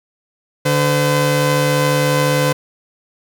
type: tone pair together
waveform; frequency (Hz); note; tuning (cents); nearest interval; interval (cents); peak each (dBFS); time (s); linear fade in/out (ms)
sawtooth; 146.1 / 509.9; D3 / C5; -9 / -45; octave + minor seventh; 2164; -12; 0.65-2.53; 10
effects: none